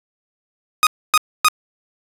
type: tone bursts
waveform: sawtooth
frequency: 1244.5 Hz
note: D#6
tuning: in tune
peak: -6 dBFS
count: 3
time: 0.83-1.484 s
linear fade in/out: 0 ms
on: 38 ms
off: 270 ms
effects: resampled to 32000 Hz